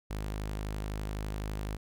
sawtooth tone, 51.91 Hz, G#1, in tune, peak -30 dBFS, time 0.1-1.77 s, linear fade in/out 10 ms, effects none

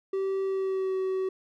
triangle tone with pitch glide, 386.5 to 378.1 Hz, G4 to F#4, -24 to +38 cents, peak -24 dBFS, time 0.13-1.29 s, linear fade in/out 5 ms, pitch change -38 cents, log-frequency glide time 0.43-0.96 s, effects none

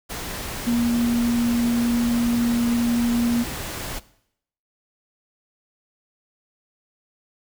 sine tone in noise, 236.9 Hz, A#3, 28 cents sharp, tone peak -18 dBFS, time 0.66-3.44 s, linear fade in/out 20 ms, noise pink, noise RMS -31 dBFS, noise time 0.09-4 s, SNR +10 dB, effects noise-tail reverb RT60 0.7 s tail -18 dB re dry

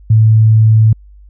sine tone, 110 Hz, A2, in tune, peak -4 dBFS, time 0.1-0.93 s, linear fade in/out 5 ms, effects added 50 Hz sine -36 dBFS peak until 1.29 s

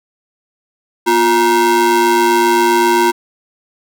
square ring-modulated tone, 297.1 Hz, D4, 20 cents sharp, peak -7 dBFS, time 1.06-3.12 s, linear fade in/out 20 ms, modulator 648 Hz, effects none

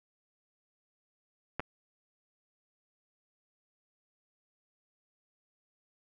clicks, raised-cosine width 0.5 ms, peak -17 / -26 dBFS, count 2, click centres 1.596 / 1.603 s, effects none

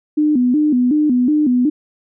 sine tone with vibrato, 273.6 Hz, C#4, 23 cents flat, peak -11 dBFS, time 0.17-1.7 s, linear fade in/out 10 ms, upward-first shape square, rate 2.7 Hz, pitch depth 170 cents each way, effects none

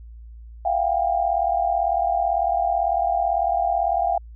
sine tone cluster, 678 / 718 / 796 Hz, E5 / F5 / G5, +49 / +48 / +26 cents, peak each -23 dBFS, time 0.65-4.18 s, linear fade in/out 5 ms, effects added 57 Hz sine -38 dBFS peak until 4.35 s

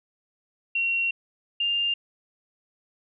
sine tone pair in turn, 2740 / 2801 Hz, F7 / F7, -34 / +4 cents, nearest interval unison, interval 38 cents, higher second, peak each -22 dBFS, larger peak neither, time 0.75-1.11 / 1.6-1.94 s, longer first, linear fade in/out 5 ms, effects none

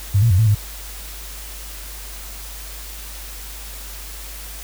sine tone with pitch steps, 99.6 / 116.5 / 91.6 / 111.5 / 104 Hz, G2 / A#2 / F#2 / A2 / G#2, +28 / -1 / -17 / +23 / +3 cents, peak -11 dBFS, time 0.14-0.55 s, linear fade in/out 10 ms, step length 82 ms, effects added 50 Hz sine -34 dBFS peak until 4.63 s + white hiss -36 dBFS RMS until 4.63 s

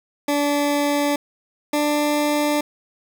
20% pulse tone pair in turn, 289.2 / 295.6 Hz, D4 / D4, -27 / +11 cents, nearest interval unison, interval 38 cents, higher second, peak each -13 dBFS, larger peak neither, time 0.28-1.16 / 1.73-2.61 s, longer neither, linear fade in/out 5 ms, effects none

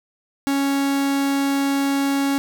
45% pulse tone, 277.2 Hz, C#4, in tune, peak -18 dBFS, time 0.47-2.38 s, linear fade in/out 0 ms, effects none

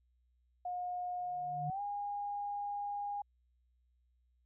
sine tone with pitch glide, 718 to 815.3 Hz, F5 to G#5, +48 to -32 cents, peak -36 dBFS, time 0.65-3.22 s, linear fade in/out 5 ms, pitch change +220 cents, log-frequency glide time 1.66-1.81 s
sine tone with exponential growth, 150 Hz, D3, 37 cents sharp, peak -35 dBFS, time 1.19-1.7 s, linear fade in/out 0 ms, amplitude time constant 110 ms
effects added 61 Hz sine -70 dBFS peak until 4.45 s

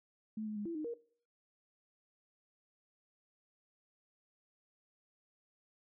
sine tone with pitch steps, 216.8 / 213.4 / 207.1 / 335.6 / 307.4 / 470.2 Hz, A3 / G#3 / G#3 / E4 / D#4 / A#4, -25 / +47 / -5 / +31 / -21 / +15 cents, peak -37 dBFS, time 0.37-0.94 s, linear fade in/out 5 ms, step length 95 ms, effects noise-tail reverb RT60 0.5 s tail -20 dB re dry

